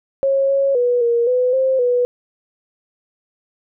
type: tone with pitch steps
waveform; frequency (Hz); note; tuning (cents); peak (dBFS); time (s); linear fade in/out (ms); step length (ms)
sine; 545 / 550 / 488.2 / 470.6 / 501 / 526 / 490.7; C#5 / C#5 / B4 / A#4 / B4 / C5 / B4; -29 / -14 / -20 / +16 / +25 / +9 / -11; -13; 0.23-2.05; 0; 260
effects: none

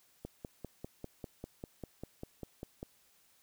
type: click train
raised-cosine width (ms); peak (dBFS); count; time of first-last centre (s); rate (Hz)
2; -28; 14; 0.25-2.829; 5.04
effects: white hiss -68 dBFS RMS until 3.42 s

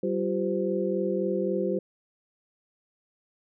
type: tone cluster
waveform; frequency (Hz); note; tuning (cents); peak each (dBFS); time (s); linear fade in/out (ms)
sine; 192.3 / 347.1 / 390.8 / 515; G3 / F4 / G4 / C5; -33 / -11 / -5 / -28; -30; 0.03-1.79; 5
effects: none

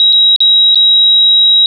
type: tone with dropouts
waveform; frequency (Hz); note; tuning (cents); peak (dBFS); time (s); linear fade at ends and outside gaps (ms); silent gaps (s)
sine; 3837; A#7; +49; -4; 0-1.66; 1; 0.126-0.13 / 0.362-0.404 / 0.747-0.756
effects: none

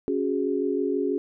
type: chord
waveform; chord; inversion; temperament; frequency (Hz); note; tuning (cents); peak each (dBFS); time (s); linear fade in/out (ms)
sine; C# suspended fourth; none; just; 277.2 / 369.6 / 415.8; C#4 / F#4 / G#4; 0 / -2 / +2; -27; 0.08-1.18; 0
effects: none

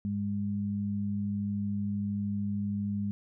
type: tone pair together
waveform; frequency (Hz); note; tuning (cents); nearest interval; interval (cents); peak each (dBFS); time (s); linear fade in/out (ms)
sine; 101.45 / 202.9; G#2 / G#3; -40 / -40; octave; 1200; -35 / -30; 0.05-3.11; 0
effects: none

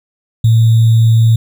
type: tone with sample-and-hold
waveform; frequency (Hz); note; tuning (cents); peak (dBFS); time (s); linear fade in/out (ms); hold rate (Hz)
sine; 113.1; A2; +48; -5; 0.44-1.36; 5; 3675
effects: none

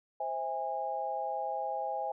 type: chord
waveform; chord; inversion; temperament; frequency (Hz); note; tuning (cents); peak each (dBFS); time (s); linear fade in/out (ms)
sine; C augmented; none; just; 523.3 / 654.1 / 817.6; C5 / E5 / G#5; 0 / -14 / -27; -39 / -38 / -34; 0.2-2.12; 5
effects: none

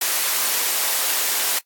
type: high-pass noise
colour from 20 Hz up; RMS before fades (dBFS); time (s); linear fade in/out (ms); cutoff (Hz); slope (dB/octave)
white; -21; 0.01-1.59; 5; 470; 12
effects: noise-tail reverb RT60 0.1 s tail -19 dB re dry + AAC 64 kbps

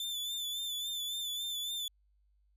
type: tone with vibrato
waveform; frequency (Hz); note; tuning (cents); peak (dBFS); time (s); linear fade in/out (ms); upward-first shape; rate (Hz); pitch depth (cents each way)
40% pulse; 3520; A7; 0; -34; 0-1.88; 2; sine; 3.6; 41
effects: added 50 Hz sine -67 dBFS peak until 2.56 s

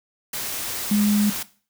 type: tone in noise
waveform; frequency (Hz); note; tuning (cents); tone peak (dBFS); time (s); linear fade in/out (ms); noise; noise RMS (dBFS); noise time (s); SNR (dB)
sine; 207.7; G#3; 0; -16; 0.91-1.3; 5; white; -29; 0.33-1.43; +10
effects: noise-tail reverb RT60 0.4 s tail -17 dB re dry

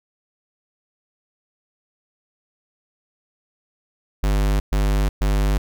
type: tone bursts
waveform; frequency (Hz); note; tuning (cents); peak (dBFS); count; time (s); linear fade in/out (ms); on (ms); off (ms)
square; 50.1; G1; +38; -17; 3; 4.23-5.58; 5; 370; 120
effects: none

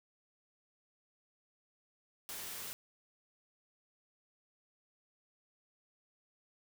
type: noise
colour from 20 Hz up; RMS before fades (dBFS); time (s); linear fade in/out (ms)
white; -44; 2.29-2.73; 0
effects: none

